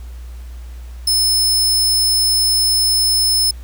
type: tone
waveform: sawtooth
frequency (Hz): 5230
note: E8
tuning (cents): -15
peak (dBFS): -10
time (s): 1.07-3.51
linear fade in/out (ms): 5
effects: added 60 Hz sine -29 dBFS peak until 3.63 s + pink hiss -48 dBFS RMS until 3.63 s